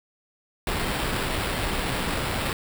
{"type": "noise with sample-and-hold", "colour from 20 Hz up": "pink", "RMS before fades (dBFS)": -27, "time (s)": [0.67, 2.53], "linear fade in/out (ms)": 2, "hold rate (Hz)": 6300, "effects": []}